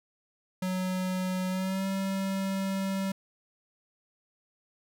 square tone with pitch glide, 185 to 193.41 Hz, F#3 to G3, 0 to -23 cents, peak -29 dBFS, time 0.62-3.12 s, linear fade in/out 5 ms, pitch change +77 cents, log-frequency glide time 1.49-1.86 s, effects none

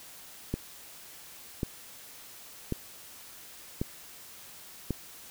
click train, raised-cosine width 3 ms, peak -16 dBFS, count 5, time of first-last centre 0.54-4.907 s, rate 0.916 Hz, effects white hiss -49 dBFS RMS until 5.3 s

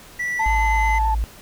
triangle tone with pitch glide, 1958 to 2047 Hz, B6 to C7, -15 to -38 cents, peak -20 dBFS, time 0.19-0.99 s, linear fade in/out 10 ms, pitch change +77 cents, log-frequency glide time 0.4-0.45 s
sine tone with vibrato, 880 Hz, A5, in tune, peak -18 dBFS, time 0.39-1.15 s, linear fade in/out 10 ms, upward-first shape square, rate 9.1 Hz, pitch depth 15 cents each way
sine tone, 55 Hz, A1, in tune, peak -18 dBFS, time 0.46-1.24 s, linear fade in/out 0 ms
effects tanh soft clip ceiling -9 dBFS + pink hiss -44 dBFS RMS until 1.41 s

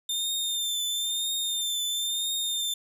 sawtooth tone with vibrato, 3602 Hz, A7, 40 cents sharp, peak -24 dBFS, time 0.09-2.74 s, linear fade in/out 5 ms, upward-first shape triangle, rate 1 Hz, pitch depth 46 cents each way, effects none

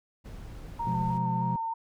brown noise, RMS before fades -42 dBFS, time 0.24-1.19 s, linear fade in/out 20 ms
sine tone with vibrato, 919 Hz, A#5, 25 cents flat, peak -29 dBFS, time 0.79-1.74 s, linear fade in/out 10 ms, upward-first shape square, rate 3.2 Hz, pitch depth 23 cents each way
triangle chord, F diminished, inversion second, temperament just, 125.72 / 174.61 / 209.5 Hz, Cb3 / F3 / Ab3, +31 / 0 / +15 cents, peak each -29 / -29 / -35 dBFS, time 0.87-1.56 s, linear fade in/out 2 ms
effects none

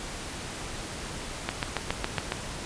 click train, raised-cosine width 0.3 ms, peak -10 dBFS, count 7, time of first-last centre 1.49-2.321 s, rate 7.22 Hz, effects pink hiss -37 dBFS RMS until 2.65 s + resampled to 22050 Hz

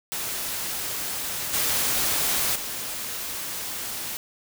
white noise with level steps, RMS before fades -30 / -24 / -32 dBFS, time 0.12-4.17 s, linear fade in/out 0 ms, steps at 1.53 / 2.55 s, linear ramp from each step 10 ms, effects none

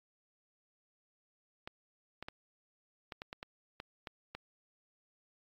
clicks, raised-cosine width 0.3 ms, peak -26 dBFS, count 10, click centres 1.675 / 2.226 / 2.285 / 3.122 / 3.219 / 3.329 / 3.429 / 3.801 / 4.072 / 4.35 s, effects AAC 32 kbps

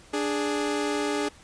sawtooth tone pair together, 293.7 / 415.3 Hz, D4 / G#4, 0 / 0 cents, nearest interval tritone, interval 600 cents, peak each -24 dBFS, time 0.13-1.29 s, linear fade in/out 10 ms, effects pink hiss -52 dBFS RMS until 1.43 s + resampled to 22050 Hz

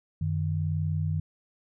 sine tone pair together, 93.3 / 154.26 Hz, F#2 / D#3, +15 / -15 cents, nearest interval major sixth, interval 870 cents, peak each -28 dBFS, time 0.21-1.2 s, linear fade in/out 5 ms, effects none

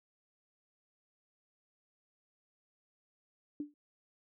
sine tone with exponential decay, 293.7 Hz, D4, in tune, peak -32 dBFS, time 3.6-3.74 s, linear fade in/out 2 ms, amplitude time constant 30 ms, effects none

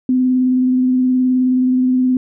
sine tone with vibrato, 254.7 Hz, C4, 46 cents flat, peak -11 dBFS, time 0.09-2.17 s, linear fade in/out 2 ms, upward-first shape triangle, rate 19 Hz, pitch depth 21 cents each way, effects none

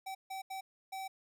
square tone bursts at uneven times, 768 Hz, G5, 36 cents flat, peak -40 dBFS, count 4, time 0.06-0.15 / 0.3-0.42 / 0.5-0.61 / 0.92-1.08 s, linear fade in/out 10 ms, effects none

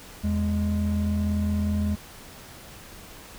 triangle tone pair together, 82.41 / 207.3 Hz, E2 / G#3, 0 / -3 cents, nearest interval octave + major third, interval 1597 cents, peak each -23 dBFS, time 0.23-1.96 s, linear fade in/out 20 ms, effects pink hiss -45 dBFS RMS until 3.38 s

